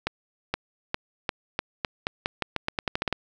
accelerating click train, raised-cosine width 0.3 ms, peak -9 dBFS, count 17, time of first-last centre 0.07-3.127 s, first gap 470 ms, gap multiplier 0.86, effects none

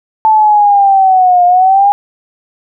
sine linear two-way sweep, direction down then up, 880 to 706 to 818 Hz, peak -4 dBFS, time 0.25-1.92 s, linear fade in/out 0 ms, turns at 1.45 s, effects none

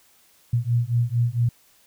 sine beating tone pair, 117 / 121.4 Hz, A#2 / B2, +7 / -29 cents, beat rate 4.4 Hz, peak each -22 dBFS, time 0.53-1.49 s, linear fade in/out 5 ms, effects white hiss -58 dBFS RMS until 1.86 s

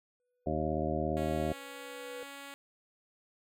triangle tone with exponential growth, 493.9 Hz, B4, in tune, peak -38 dBFS, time 0.2-2.23 s, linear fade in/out 0 ms, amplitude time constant 440 ms
harmonic tone, 77.6 Hz, D#2, 4 cents flat, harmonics 1 / 2 / 3 / 4 / 5 / 7 / 8 / 9, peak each -38 / -38 / -38 / -38 / -38 / -38 / -38 / -38 dBFS, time 0.46-1.53 s, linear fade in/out 10 ms
5% pulse tone with pitch glide, 276.5 to 279.4 Hz, C#4 to C#4, -4 to +14 cents, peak -33 dBFS, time 1.17-2.54 s, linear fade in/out 0 ms, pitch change +18 cents, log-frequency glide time 1.47-1.77 s
effects none

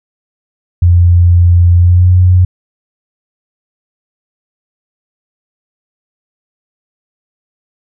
sine tone with pitch glide, 87.31 to 90.76 Hz, F2 to F#2, 0 to -33 cents, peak -3 dBFS, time 0.82-2.45 s, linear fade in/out 5 ms, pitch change +67 cents, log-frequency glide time 1.77-2.12 s, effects none

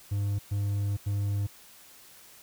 triangle tone bursts at uneven times, 101.1 Hz, G#2, 46 cents flat, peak -24 dBFS, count 3, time 0.11-0.39 / 0.51-0.97 / 1.06-1.47 s, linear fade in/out 10 ms, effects white hiss -53 dBFS RMS until 2.42 s

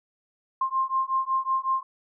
sine beating tone pair, 1055 / 1060.4 Hz, C6 / C6, +14 / +23 cents, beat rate 5.4 Hz, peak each -26 dBFS, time 0.61-1.83 s, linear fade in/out 5 ms, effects none

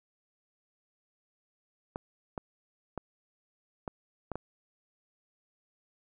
clicks, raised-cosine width 1 ms, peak -21 dBFS, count 6, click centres 1.959 / 2.378 / 2.977 / 3.878 / 4.317 / 4.356 s, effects none

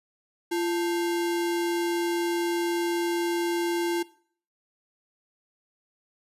sine tone with sample-and-hold, 343 Hz, F4, 31 cents flat, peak -24 dBFS, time 0.51-4.03 s, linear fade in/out 10 ms, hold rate 1225 Hz, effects noise-tail reverb RT60 0.5 s tail -19 dB re dry + resampled to 32000 Hz

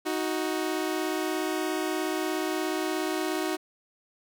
sawtooth tone pair together, 313.1 / 370 Hz, D#4 / F#4, +11 / 0 cents, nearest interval minor third, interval 289 cents, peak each -26 / -26 dBFS, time 0.05-3.57 s, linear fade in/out 20 ms, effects none

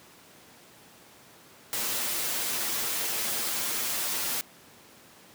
white noise with comb filter, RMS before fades -30 dBFS, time 1.73-4.41 s, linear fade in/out 0 ms, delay 8.6 ms, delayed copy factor +0.65, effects pink hiss -53 dBFS RMS until 5.34 s + high-pass 150 Hz 12 dB/octave

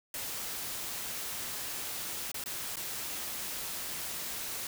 white noise with dropouts, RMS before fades -38 dBFS, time 0.14-4.67 s, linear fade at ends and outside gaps 2 ms, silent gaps 2.317-2.343 / 2.439-2.459 / 2.758-2.768 s, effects none

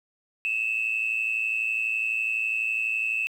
sine tone pair together, 2559 / 2671 Hz, D#7 / E7, +48 / +22 cents, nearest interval minor second, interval 74 cents, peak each -26 dBFS, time 0.45-3.27 s, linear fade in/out 0 ms, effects tanh soft clip ceiling -18 dBFS + 9-bit

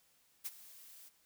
blue noise with ADSR envelope, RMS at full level -39 dBFS, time 0.44-1.1 s, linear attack 21 ms, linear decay 34 ms, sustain -17 dB, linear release 26 ms, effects white hiss -71 dBFS RMS until 1.25 s

